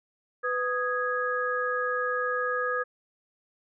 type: tone cluster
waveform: sine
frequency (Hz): 499.1 / 1246 / 1658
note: B4 / D#6 / G#6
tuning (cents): +18 / +2 / -3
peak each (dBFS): -30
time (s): 0.43-2.84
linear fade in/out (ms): 20
effects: none